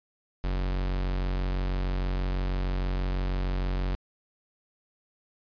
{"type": "tone", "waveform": "45% pulse", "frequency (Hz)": 46.25, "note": "F#1", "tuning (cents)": 0, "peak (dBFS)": -26, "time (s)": [0.44, 3.95], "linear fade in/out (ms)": 0, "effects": ["resampled to 11025 Hz"]}